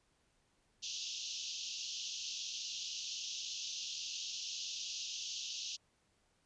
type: band-pass noise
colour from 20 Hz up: white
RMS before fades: -43 dBFS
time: 0.82-5.77 s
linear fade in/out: 20 ms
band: 2700 to 6600 Hz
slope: 96 dB/octave
effects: pink hiss -75 dBFS RMS until 6.45 s + resampled to 22050 Hz